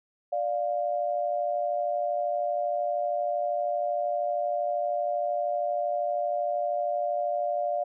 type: tone pair together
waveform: sine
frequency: 589.2 / 702 Hz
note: D5 / F5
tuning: +6 / +9 cents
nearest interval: minor third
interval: 303 cents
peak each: -28 / -28 dBFS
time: 0.32-7.84 s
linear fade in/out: 10 ms
effects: none